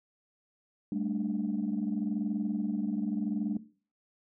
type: chord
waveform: sine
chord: G suspended second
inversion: none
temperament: equal with one note detuned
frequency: 199.19 / 220 / 293.7 Hz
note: G3 / A3 / D4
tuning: +28 / 0 / 0 cents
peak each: -33 dBFS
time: 0.92-3.57 s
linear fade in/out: 2 ms
effects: noise-tail reverb RT60 0.4 s tail -17 dB re dry + tanh soft clip ceiling -22 dBFS